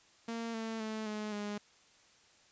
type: tone with pitch steps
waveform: sawtooth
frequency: 230 / 224 / 218.1 / 212.4 / 206.8 Hz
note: A#3 / A3 / A3 / G#3 / G#3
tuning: -23 / +31 / -15 / +39 / -7 cents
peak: -33 dBFS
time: 0.28-1.58 s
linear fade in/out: 5 ms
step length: 260 ms
effects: white hiss -64 dBFS RMS until 2.51 s + resampled to 16000 Hz